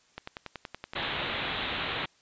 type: click train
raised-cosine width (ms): 0.3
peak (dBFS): -21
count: 10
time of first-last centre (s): 0.18-1.029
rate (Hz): 10.6
type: low-pass noise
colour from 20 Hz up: white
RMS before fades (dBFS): -33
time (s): 0.95-2.06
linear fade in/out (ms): 10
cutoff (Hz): 3900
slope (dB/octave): 96
effects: white hiss -64 dBFS RMS until 2.21 s + resampled to 16000 Hz